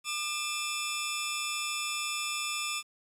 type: tone cluster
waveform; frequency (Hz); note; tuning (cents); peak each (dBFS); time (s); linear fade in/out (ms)
20% pulse; 1201 / 2636 / 3461; D6 / E7 / A7; +38 / -1 / -29; -31; 0.04-2.83; 50
effects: resampled to 32000 Hz + 10-bit